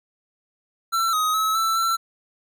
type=tone with pitch steps; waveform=square; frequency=1344 / 1257 / 1292 / 1328 / 1344 Hz; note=E6 / D#6 / E6 / E6 / E6; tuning=+33 / +17 / -35 / +12 / +33 cents; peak=-20 dBFS; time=0.92-1.97 s; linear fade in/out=20 ms; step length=210 ms; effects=none